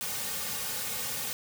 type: noise with comb filter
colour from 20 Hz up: white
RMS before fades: -34 dBFS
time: 0.01-1.33 s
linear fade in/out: 0 ms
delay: 3 ms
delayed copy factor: -0.95
effects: none